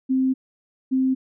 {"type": "tone pair in turn", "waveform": "sine", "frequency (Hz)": [261.6, 261.6], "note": ["C4", "C4"], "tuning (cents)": [0, 0], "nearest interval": "unison", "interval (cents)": 0, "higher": "neither", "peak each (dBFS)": -17, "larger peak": "neither", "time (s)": [[0.09, 0.34], [0.91, 1.15]], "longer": "first", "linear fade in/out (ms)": 20, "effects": []}